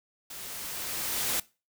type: noise with level ramp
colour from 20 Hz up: white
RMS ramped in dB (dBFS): -42 to -28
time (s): 0.3-1.4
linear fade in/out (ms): 5
effects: noise-tail reverb RT60 0.3 s tail -21 dB re dry